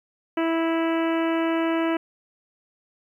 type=harmonic tone; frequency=328.5 Hz; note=E4; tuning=6 cents flat; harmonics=1 / 2 / 3 / 4 / 5 / 6 / 7 / 8 / 9; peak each=-22 / -28 / -32 / -34 / -36 / -38 / -39 / -40 / -41 dBFS; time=0.37-1.97 s; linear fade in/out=5 ms; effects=10-bit